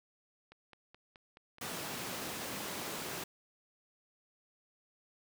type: click train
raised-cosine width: 0.3 ms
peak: -38 dBFS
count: 9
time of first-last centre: 0.52-2.222 s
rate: 4.7 Hz
type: high-pass noise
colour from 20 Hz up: pink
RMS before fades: -41 dBFS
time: 1.61-3.24 s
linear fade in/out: 5 ms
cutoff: 180 Hz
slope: 12 dB/octave
effects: none